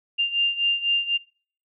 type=beating tone pair; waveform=sine; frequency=2794 / 2798 Hz; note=F7 / F7; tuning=0 / +3 cents; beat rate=4 Hz; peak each=-22 / -25 dBFS; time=0.18-1.18 s; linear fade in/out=20 ms; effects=noise-tail reverb RT60 0.5 s tail -25 dB re dry